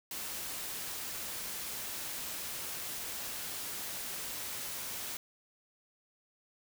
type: noise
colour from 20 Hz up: white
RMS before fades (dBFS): -40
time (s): 0.11-5.17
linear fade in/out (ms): 2
effects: none